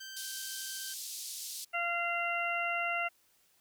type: tone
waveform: 15% pulse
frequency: 1559 Hz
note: G6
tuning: 10 cents flat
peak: -37 dBFS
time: 0-0.94 s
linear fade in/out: 10 ms
type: band-pass noise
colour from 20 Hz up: pink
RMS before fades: -42 dBFS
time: 0.16-1.65 s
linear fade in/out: 10 ms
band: 4100 to 14000 Hz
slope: 24 dB/octave
type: harmonic tone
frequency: 690 Hz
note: F5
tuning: 21 cents flat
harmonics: 1 / 2 / 3 / 4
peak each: -36 / -36 / -36 / -36 dBFS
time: 1.73-3.09 s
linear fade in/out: 20 ms
effects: white hiss -69 dBFS RMS until 3.6 s